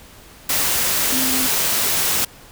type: tone in noise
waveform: sine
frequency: 259 Hz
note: C4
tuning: 17 cents flat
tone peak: -24 dBFS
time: 1.12-1.47 s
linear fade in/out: 5 ms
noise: white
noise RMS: -19 dBFS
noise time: 0.49-2.25 s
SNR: -8 dB
effects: pink hiss -44 dBFS RMS until 2.51 s